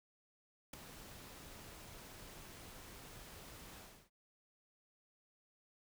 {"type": "noise with ADSR envelope", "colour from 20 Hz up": "pink", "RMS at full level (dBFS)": -42, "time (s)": [0.73, 4.1], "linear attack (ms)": 7, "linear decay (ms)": 3, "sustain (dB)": -12, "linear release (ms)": 310, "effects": []}